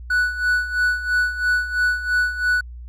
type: tone with tremolo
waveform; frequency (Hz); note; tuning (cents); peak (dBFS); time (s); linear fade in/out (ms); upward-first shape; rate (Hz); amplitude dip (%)
triangle; 1480; F#6; 0; -13; 0.1-2.61; 5; sine; 3; 75
effects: added 60 Hz sine -33 dBFS peak until 2.88 s